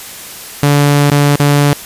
sawtooth tone with dropouts, 144.2 Hz, D3, 31 cents flat, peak -3 dBFS, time 0.63-1.73 s, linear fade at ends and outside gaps 0 ms, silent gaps 1.1-1.117 / 1.356-1.398 s, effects white hiss -29 dBFS RMS until 1.85 s + resampled to 32000 Hz

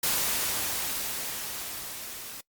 white noise with level ramp, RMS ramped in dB -26 to -41 dBFS, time 0.03-2.41 s, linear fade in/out 5 ms, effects noise-tail reverb RT60 0.1 s tail -23 dB re dry + Opus 48 kbps

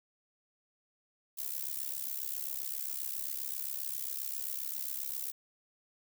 violet noise with amplitude modulation, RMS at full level -34 dBFS, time 1.37-5.32 s, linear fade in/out 20 ms, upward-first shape sine, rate 67.5 Hz, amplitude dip 90%, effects none

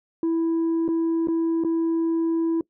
sine tone with dropouts, 329.6 Hz, E4, in tune, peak -17 dBFS, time 0.23-2.61 s, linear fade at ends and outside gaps 2 ms, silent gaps 0.88-0.887 / 1.273-1.284 / 1.638-1.647 s, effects noise-tail reverb RT60 0.1 s tail -23 dB re dry + tanh soft clip ceiling -19 dBFS

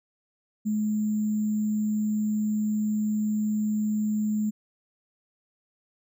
sine tone with sample-and-hold, 212.7 Hz, G#3, 42 cents sharp, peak -23 dBFS, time 0.65-4.51 s, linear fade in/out 20 ms, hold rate 7350 Hz, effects none

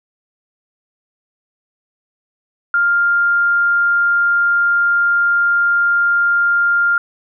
sine tone, 1400 Hz, F6, 4 cents sharp, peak -11 dBFS, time 2.74-6.98 s, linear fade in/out 2 ms, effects none

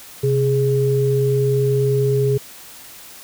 sine tone pair together, 130.81 / 415.3 Hz, C3 / G#4, 0 / 0 cents, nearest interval octave + minor sixth, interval 2000 cents, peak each -17 dBFS, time 0.23-2.38 s, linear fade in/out 10 ms, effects white hiss -40 dBFS RMS until 3.23 s

